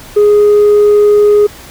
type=tone with tanh clipping; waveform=triangle; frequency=415.3 Hz; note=G#4; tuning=in tune; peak=-4 dBFS; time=0.16-1.47 s; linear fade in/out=10 ms; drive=6 dB; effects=pink hiss -33 dBFS RMS until 1.7 s